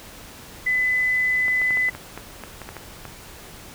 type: tone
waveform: sine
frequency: 2007 Hz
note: B6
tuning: 27 cents sharp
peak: -18 dBFS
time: 0.66-1.9 s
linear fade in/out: 10 ms
type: clicks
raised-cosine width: 0.5 ms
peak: -19 dBFS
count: 12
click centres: 1.482 / 1.617 / 1.707 / 1.772 / 1.887 / 1.95 / 2.176 / 2.437 / 2.617 / 2.69 / 2.767 / 3.053 s
effects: pink hiss -42 dBFS RMS until 3.74 s